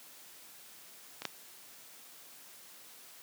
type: clicks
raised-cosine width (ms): 0.2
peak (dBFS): -22 / -15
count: 2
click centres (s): 1.22 / 1.253
effects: white hiss -54 dBFS RMS until 3.22 s + high-pass 150 Hz 12 dB/octave